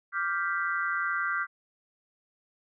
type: chord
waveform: sine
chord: G dominant seventh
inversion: second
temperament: equal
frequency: 1174.7 / 1396.9 / 1568 / 1975.5 Hz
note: D6 / F6 / G6 / B6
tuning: 0 / 0 / 0 / 0 cents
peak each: -33 / -31 / -31 / -37 dBFS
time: 0.12-1.47 s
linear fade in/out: 50 ms
effects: none